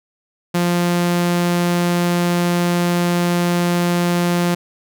sawtooth tone, 174.61 Hz, F3, in tune, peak -11 dBFS, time 0.54-4.55 s, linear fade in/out 10 ms, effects none

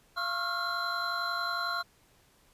triangle tone cluster, 690 / 1091 / 1355 / 1406 / 4070 Hz, F5 / C#6 / E6 / F6 / C8, -21 / -28 / +47 / +11 / -49 cents, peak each -38 / -34 / -37 / -32 / -36 dBFS, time 0.16-1.83 s, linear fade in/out 20 ms, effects pink hiss -64 dBFS RMS until 2.53 s + resampled to 32000 Hz

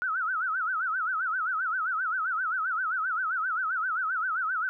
sine tone with vibrato, 1396.9 Hz, F6, in tune, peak -26 dBFS, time 0.02-4.69 s, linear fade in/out 0 ms, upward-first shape sine, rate 7.6 Hz, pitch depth 180 cents each way, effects none

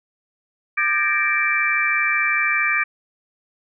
sine tone cluster, 1199 / 1577 / 1722 / 1855 / 2338 Hz, D6 / G6 / A6 / A#6 / D7, +36 / +10 / -38 / -9 / -8 cents, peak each -25 / -27 / -27 / -25 / -19 dBFS, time 0.77-2.84 s, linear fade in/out 10 ms, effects none

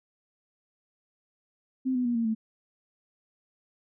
sine tone with pitch steps, 260 / 249.7 / 239.8 / 230.3 / 221.2 Hz, C4 / B3 / A#3 / A#3 / A3, -11 / +19 / +49 / -21 / +9 cents, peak -24 dBFS, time 1.85-2.35 s, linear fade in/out 20 ms, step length 100 ms, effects none

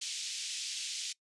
white band-pass noise, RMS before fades -39 dBFS, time 0.01-1.13 s, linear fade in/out 10 ms, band 2700 to 7100 Hz, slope 24 dB/octave, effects noise-tail reverb RT60 0.1 s tail -22 dB re dry + resampled to 24000 Hz

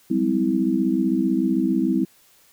sine tone cluster, 186.1 / 201.6 / 257.5 / 324.2 Hz, F#3 / G3 / C4 / E4, +10 / +49 / -28 / -29 cents, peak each -28 / -24 / -22 / -22 dBFS, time 0.1-2.05 s, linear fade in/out 10 ms, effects white hiss -56 dBFS RMS until 2.52 s

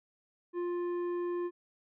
sine tone with tanh clipping, 350.7 Hz, F4, 7 cents sharp, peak -33 dBFS, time 0.53-1.51 s, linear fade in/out 50 ms, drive 9 dB, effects none

